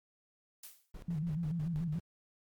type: noise with exponential decay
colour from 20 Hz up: blue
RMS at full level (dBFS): -44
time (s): 0.63-0.92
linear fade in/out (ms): 5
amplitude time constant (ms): 61
type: noise with tremolo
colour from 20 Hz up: brown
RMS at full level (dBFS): -47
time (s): 0.94-2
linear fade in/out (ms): 5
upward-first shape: square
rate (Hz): 6.1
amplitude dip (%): 80
type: tone with vibrato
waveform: sine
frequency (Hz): 160.8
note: E3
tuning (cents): -43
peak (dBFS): -32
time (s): 1.08-1.99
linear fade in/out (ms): 5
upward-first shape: square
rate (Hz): 6.9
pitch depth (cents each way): 100
effects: MP3 96 kbps